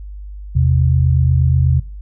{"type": "tone pair together", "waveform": "sine", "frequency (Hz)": [81.72, 130], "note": ["E2", "C3"], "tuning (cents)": [-14, -11], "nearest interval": "minor sixth", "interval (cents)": 803, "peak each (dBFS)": -13, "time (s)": [0.55, 1.8], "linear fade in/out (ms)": 10, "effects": ["noise-tail reverb RT60 0.3 s tail -22 dB re dry", "added 50 Hz sine -28 dBFS peak until 2.01 s"]}